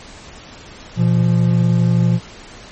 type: tone pair together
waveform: triangle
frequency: 119.87 / 172.3 Hz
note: A#2 / F3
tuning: +49 / -23 cents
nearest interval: tritone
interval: 628 cents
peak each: -12 dBFS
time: 0.96-2.2 s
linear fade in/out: 50 ms
effects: pink hiss -38 dBFS RMS until 2.71 s + MP3 32 kbps